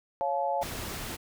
sine chord, Db augmented, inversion none, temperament equal with one note detuned, 554.4 / 698.5 / 860.9 Hz, Db5 / F5 / A5, 0 / 0 / -38 cents, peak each -31 / -31 / -30 dBFS, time 0.21-0.63 s, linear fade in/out 0 ms
pink noise, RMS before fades -37 dBFS, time 0.61-1.17 s, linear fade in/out 20 ms
effects none

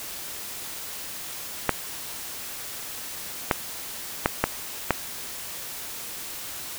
clicks, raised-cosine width 0.5 ms, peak -3 dBFS, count 5, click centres 1.693 / 3.512 / 4.259 / 4.44 / 4.907 s, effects white hiss -36 dBFS RMS until 6.78 s

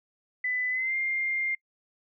sine tone with pitch glide, 2000 to 2110 Hz, B6 to C7, +21 to +14 cents, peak -26 dBFS, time 0.44-1.55 s, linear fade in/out 5 ms, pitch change +93 cents, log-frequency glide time 0.7-0.95 s, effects noise-tail reverb RT60 0.1 s tail -26 dB re dry

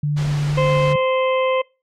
sine tone with vibrato, 146.83 Hz, D3, in tune, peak -17 dBFS, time 0.03-0.96 s, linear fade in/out 5 ms, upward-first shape sine, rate 2.1 Hz, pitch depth 8 cents each way
pink noise, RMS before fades -31 dBFS, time 0.16-0.94 s, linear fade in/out 20 ms
harmonic tone, 520 Hz, C5, 11 cents flat, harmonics 1 / 2 / 4 / 5 / 6, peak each -17 / -23 / -29 / -31 / -33 dBFS, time 0.57-1.62 s, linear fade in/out 10 ms
effects noise-tail reverb RT60 0.3 s tail -25 dB re dry + low-pass 6000 Hz 12 dB/octave

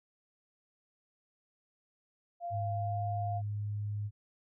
sine tone with pitch glide, 693 to 702.7 Hz, F5 to F5, -14 to +10 cents, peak -35 dBFS, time 2.4-3.42 s, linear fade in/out 50 ms, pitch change +24 cents, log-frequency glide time 2.73-3 s
sine tone, 103.83 Hz, G#2, in tune, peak -33 dBFS, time 2.5-4.11 s, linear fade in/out 50 ms
effects none

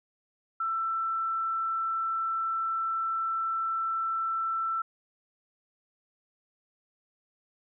sine tone, 1334 Hz, E6, 20 cents sharp, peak -27 dBFS, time 0.6-4.82 s, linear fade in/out 5 ms, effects none

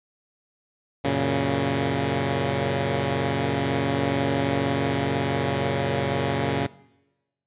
10% pulse chord, F# major, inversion none, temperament equal, 92.5 / 116.54 / 138.59 Hz, F#2 / A#2 / C#3, 0 / 0 / 0 cents, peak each -21 / -20 / -16 dBFS, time 1.04-6.67 s, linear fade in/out 10 ms, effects noise-tail reverb RT60 1.0 s tail -21 dB re dry + resampled to 8000 Hz

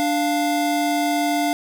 square tone pair together, 293.7 / 698.5 Hz, D4 / F5, 0 / 0 cents, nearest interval octave + minor third, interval 1500 cents, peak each -22 dBFS, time 0-1.53 s, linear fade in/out 0 ms, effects none

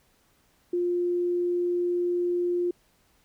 sine tone, 352.1 Hz, F4, 14 cents sharp, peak -23 dBFS, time 0.73-2.71 s, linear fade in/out 5 ms, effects pink hiss -65 dBFS RMS until 3.24 s

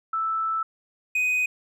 sine / triangle tone pair in turn, 1318.5 / 2499 Hz, E6 / D#7, 0 / +7 cents, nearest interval major seventh, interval 1107 cents, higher second, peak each -23 / -19 dBFS, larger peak second, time 0.13-0.63 / 1.15-1.46 s, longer first, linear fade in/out 5 ms, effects none

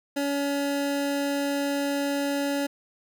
25% pulse tone, 282.5 Hz, C#4, 33 cents sharp, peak -21 dBFS, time 0.16-2.67 s, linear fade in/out 10 ms, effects none

